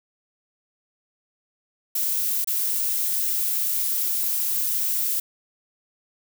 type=noise with dropouts; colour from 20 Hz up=violet; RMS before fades=-24 dBFS; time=1.95-5.2 s; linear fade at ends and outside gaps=5 ms; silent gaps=2.445-2.473 s; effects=none